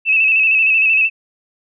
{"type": "tone with vibrato", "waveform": "sine", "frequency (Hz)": 2610, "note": "E7", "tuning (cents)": -18, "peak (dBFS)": -10, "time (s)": [0.05, 1.1], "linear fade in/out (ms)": 50, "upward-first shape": "square", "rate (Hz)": 13, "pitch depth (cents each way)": 37, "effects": []}